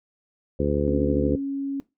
harmonic tone, 72.4 Hz, D2, 24 cents flat, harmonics 1 / 2 / 3 / 4 / 5 / 6 / 7, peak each -28 / -28 / -28 / -28 / -28 / -28 / -28 dBFS, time 0.59-1.36 s, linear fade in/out 10 ms
sine tone, 276.2 Hz, C#4, 6 cents flat, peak -25 dBFS, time 0.88-1.8 s, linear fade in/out 0 ms
effects noise-tail reverb RT60 0.2 s tail -18 dB re dry

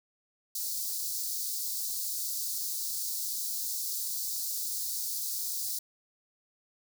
white high-pass noise, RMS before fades -34 dBFS, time 0.55-5.79 s, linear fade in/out 5 ms, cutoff 4200 Hz, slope 48 dB/octave, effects none

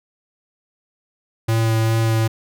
square tone with vibrato, 112.5 Hz, A2, 39 cents sharp, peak -16 dBFS, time 1.48-2.28 s, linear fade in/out 10 ms, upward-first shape sine, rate 2.5 Hz, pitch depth 11 cents each way, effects none

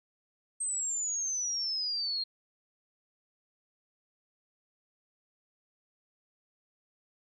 sine exponential sweep, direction down, 8372 to 4200 Hz, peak -30 dBFS, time 0.6-2.24 s, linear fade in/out 10 ms, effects none

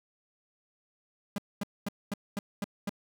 45% pulse tone bursts, 202 Hz, G#3, 48 cents flat, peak -30 dBFS, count 7, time 1.36-2.894 s, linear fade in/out 2 ms, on 22 ms, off 230 ms, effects none

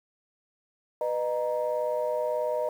sine tone cluster, 494.6 / 613 / 938 Hz, B4 / D#5 / A#5, +3 / -26 / +11 cents, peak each -30 / -27 / -34 dBFS, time 1.01-2.69 s, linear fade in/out 2 ms, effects tanh soft clip ceiling -17 dBFS + 9-bit

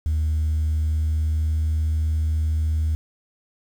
sine tone with pitch glide, 77.78 to 78.46 Hz, D#2 to D#2, 0 to +15 cents, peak -17 dBFS, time 0.06-2.95 s, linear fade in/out 0 ms, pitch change +15 cents, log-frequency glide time 0.67-1.73 s, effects tanh soft clip ceiling -17 dBFS + 8-bit

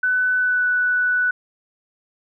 sine tone with pitch glide, 1500 to 1484.5 Hz, F#6 to F#6, +23 to +5 cents, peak -16 dBFS, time 0.03-1.31 s, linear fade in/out 5 ms, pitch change -18 cents, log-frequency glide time 0.38-0.67 s, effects none

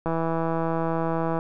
click train, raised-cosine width 1 ms, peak -13 dBFS, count 219, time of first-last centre 0.06-1.389 s, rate 164 Hz, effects none

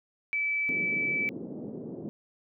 sine tone, 2307 Hz, D7, 31 cents flat, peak -26 dBFS, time 0.33-1.29 s, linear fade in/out 0 ms
pink band-pass noise, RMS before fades -39 dBFS, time 0.69-2.09 s, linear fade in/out 0 ms, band 170 to 450 Hz, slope 24 dB/octave
effects none

